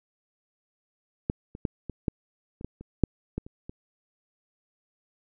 clicks, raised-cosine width 3 ms, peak -12 / -27 / -13 / -21 / -12 / -28 / -20 / -29 / -6 / -17 / -30 / -25 dBFS, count 12, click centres 1.299 / 1.551 / 1.652 / 1.897 / 2.082 / 2.611 / 2.646 / 2.81 / 3.037 / 3.38 / 3.465 / 3.695 s, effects none

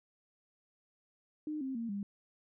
sine tone with pitch steps, 304.6 / 265.2 / 230.8 / 201 Hz, D#4 / C4 / A#3 / G3, -37 / +23 / -17 / +44 cents, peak -35 dBFS, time 1.47-2.03 s, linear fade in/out 2 ms, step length 140 ms, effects none

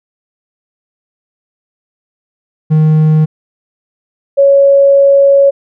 triangle / sine tone pair in turn, 155.56 / 556.1 Hz, D#3 / C#5, 0 / +5 cents, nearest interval octave + minor seventh, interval 2205 cents, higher second, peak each -3 dBFS, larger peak neither, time 2.7-3.26 / 4.37-5.51 s, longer second, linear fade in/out 20 ms, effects none

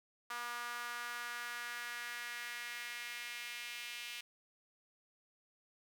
sawtooth tone with high-pass filter sweep, 239.8 Hz, A#3, 49 cents sharp, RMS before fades -44 dBFS, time 0.3-4.21 s, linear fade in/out 5 ms, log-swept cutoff 1200 to 2600 Hz, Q 2.5, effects none

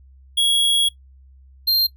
square tone pair in turn, 3322 / 4185 Hz, G#7 / C8, 0 / 0 cents, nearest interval major third, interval 400 cents, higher second, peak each -15 dBFS, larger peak neither, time 0.37-0.89 / 1.67-1.87 s, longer first, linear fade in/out 10 ms, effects noise-tail reverb RT60 0.1 s tail -19 dB re dry + added 66 Hz sine -45 dBFS peak until 1.96 s

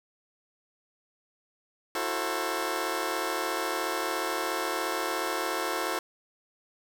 15% pulse chord, F# half-diminished seventh, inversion third, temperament just, 333 / 370 / 444 / 532.8 Hz, E4 / F#4 / A4 / C5, +18 / 0 / +16 / +31 cents, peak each -28 dBFS, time 1.95-5.99 s, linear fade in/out 2 ms, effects 8-bit

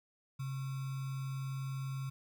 sine tone with sample-and-hold, 134.1 Hz, C3, 43 cents sharp, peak -36 dBFS, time 0.39-2.1 s, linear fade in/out 10 ms, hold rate 1225 Hz, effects none

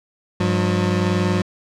25% pulse tone pair together, 100.39 / 179.8 Hz, G2 / F#3, +42 / -49 cents, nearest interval minor seventh, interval 1009 cents, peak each -16 dBFS, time 0.4-1.42 s, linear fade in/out 5 ms, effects low-pass 6000 Hz 12 dB/octave

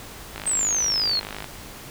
click train, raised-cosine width 0.3 ms, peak -16 dBFS, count 57, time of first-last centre 0.36-1.443 s, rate 51.7 Hz
sine exponential sweep, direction down, 8372 to 4186 Hz, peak -20 dBFS, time 0.46-1.2 s, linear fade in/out 10 ms
effects pink hiss -40 dBFS RMS until 1.9 s

